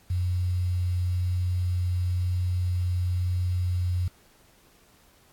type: tone with quantisation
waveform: sine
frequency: 89.9 Hz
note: F#2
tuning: 49 cents flat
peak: -23 dBFS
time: 0.1-4.08 s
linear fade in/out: 5 ms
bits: 8
effects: pink hiss -59 dBFS RMS until 5.32 s + AAC 64 kbps